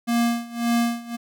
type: tone with tremolo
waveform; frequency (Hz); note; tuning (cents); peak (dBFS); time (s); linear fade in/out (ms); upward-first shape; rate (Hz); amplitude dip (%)
square; 235.2; A#3; +16; -18; 0.07-1.17; 20; sine; 1.8; 90
effects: none